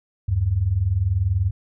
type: tone pair together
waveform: sine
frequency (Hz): 77.78 / 98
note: D#2 / G2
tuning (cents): 0 / 0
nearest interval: major third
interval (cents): 400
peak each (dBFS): -23 / -19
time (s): 0.28-1.51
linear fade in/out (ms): 10
effects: none